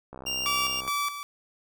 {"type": "click train", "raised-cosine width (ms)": 1, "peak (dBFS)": -27, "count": 50, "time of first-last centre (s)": [0.13, 0.882], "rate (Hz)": 65.2}
{"type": "tone", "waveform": "25% pulse", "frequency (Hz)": 2794, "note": "F7", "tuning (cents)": 0, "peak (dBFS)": -24, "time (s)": [0.26, 0.81], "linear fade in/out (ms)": 10}
{"type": "tone with tremolo", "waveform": "sawtooth", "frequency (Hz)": 1155, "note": "D6", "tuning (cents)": -29, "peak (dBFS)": -22, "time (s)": [0.46, 1.23], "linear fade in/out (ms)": 0, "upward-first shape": "square", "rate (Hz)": 2.4, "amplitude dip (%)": 65}
{"effects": []}